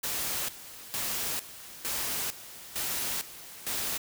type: noise with tremolo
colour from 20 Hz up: white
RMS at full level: -32 dBFS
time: 0.03-3.98 s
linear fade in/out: 10 ms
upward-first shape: square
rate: 1.1 Hz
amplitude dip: 80%
effects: none